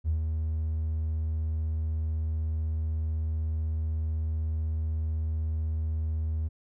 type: tone with ADSR envelope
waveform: triangle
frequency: 79 Hz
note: D#2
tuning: 27 cents sharp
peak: -19 dBFS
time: 0.04-6.49 s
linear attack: 48 ms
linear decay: 100 ms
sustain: -5 dB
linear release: 23 ms
effects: tanh soft clip ceiling -21 dBFS